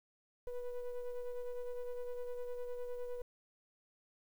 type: ring-modulated tone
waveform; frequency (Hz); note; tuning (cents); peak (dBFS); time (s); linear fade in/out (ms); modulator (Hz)
triangle; 246.9; B3; 0; -33; 0.47-3.22; 5; 242
effects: 11-bit